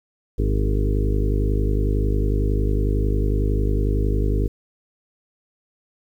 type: harmonic tone with a mistuned harmonic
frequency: 51 Hz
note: G#1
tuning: 31 cents flat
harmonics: 1 / 2 / 3 / 4 / 5 / 6 / 7 / 8 / 9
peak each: -19 / -24 / -33 / -34 / -31 / -31 / -35 / -30 / -33 dBFS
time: 0.38-4.48 s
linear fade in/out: 10 ms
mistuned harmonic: 8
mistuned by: -22 cents
effects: 9-bit